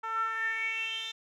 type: tone with band-pass filter sweep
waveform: 10% pulse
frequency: 447.6 Hz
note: A4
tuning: 30 cents sharp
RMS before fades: -33 dBFS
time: 0.03-1.12 s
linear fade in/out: 10 ms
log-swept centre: 1100 to 3800 Hz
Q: 7.8
effects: none